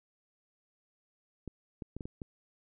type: clicks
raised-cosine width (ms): 3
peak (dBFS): -27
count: 6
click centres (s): 1.477 / 1.822 / 1.966 / 2.008 / 2.055 / 2.218
effects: none